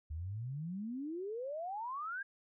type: exponential sweep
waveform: sine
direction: up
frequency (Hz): 73.1 to 1645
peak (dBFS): -38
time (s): 0.1-2.23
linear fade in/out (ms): 10
effects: none